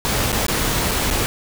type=noise with dropouts; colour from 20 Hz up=pink; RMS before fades=-20 dBFS; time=0.05-1.26 s; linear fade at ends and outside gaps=0 ms; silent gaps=0.319-0.327 / 0.466-0.483 / 0.911-0.915 / 1.103-1.11 s; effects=none